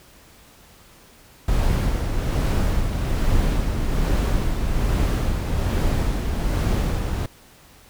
brown noise with tremolo, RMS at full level -19 dBFS, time 1.48-7.26 s, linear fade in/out 2 ms, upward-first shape sine, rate 1.2 Hz, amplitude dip 40%, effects pink hiss -50 dBFS RMS until 7.89 s

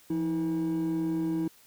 triangle tone pair together, 170.4 / 321.7 Hz, F3 / E4, -42 / -42 cents, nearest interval major seventh, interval 1100 cents, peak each -30 / -24 dBFS, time 0.1-1.48 s, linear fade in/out 5 ms, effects tanh soft clip ceiling -22 dBFS + white hiss -58 dBFS RMS until 1.66 s

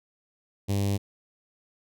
sawtooth tone with notch filter, 100 Hz, G2, 35 cents sharp, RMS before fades -26 dBFS, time 0.68-0.98 s, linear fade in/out 20 ms, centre 1400 Hz, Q 0.55, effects none

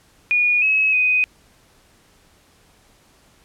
sine tone with pitch steps, 2448 / 2567 / 2500 Hz, D#7 / E7 / D#7, -29 / -47 / +8 cents, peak -14 dBFS, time 0.31-1.24 s, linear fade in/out 0 ms, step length 310 ms, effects pink hiss -55 dBFS RMS until 3.44 s + low-pass 12000 Hz 12 dB/octave

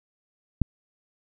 click, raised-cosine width 5 ms, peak -8 dBFS, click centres 0.617 s, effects none

